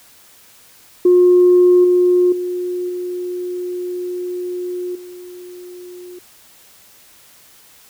sine tone with level steps, 358.6 Hz, F4, 46 cents sharp, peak -6 / -9 / -19 / -21 / -32 dBFS, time 1.05-6.19 s, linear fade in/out 5 ms, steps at 1.84 / 2.32 / 2.89 / 4.95 s, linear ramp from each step 5 ms, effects tanh soft clip ceiling -3 dBFS + white hiss -47 dBFS RMS until 7.89 s

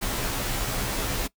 pink noise with comb filter, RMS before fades -28 dBFS, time 0.01-1.28 s, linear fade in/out 20 ms, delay 13 ms, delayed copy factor -0.85, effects noise-tail reverb RT60 0.1 s tail -21 dB re dry

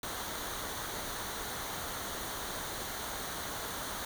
pink noise with comb filter, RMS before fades -39 dBFS, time 0.03-4.05 s, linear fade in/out 2 ms, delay 0.39 ms, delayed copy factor -0.55, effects none

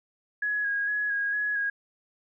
sine tone with vibrato, 1661.2 Hz, G#6, in tune, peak -25 dBFS, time 0.42-1.7 s, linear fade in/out 5 ms, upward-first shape square, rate 2.2 Hz, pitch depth 21 cents each way, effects none

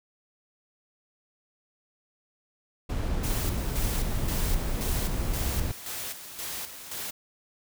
brown noise, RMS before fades -28 dBFS, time 2.89-5.72 s, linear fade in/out 10 ms
white noise with tremolo, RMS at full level -35 dBFS, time 3.23-7.11 s, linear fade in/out 10 ms, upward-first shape square, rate 1.9 Hz, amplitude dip 60%
effects none

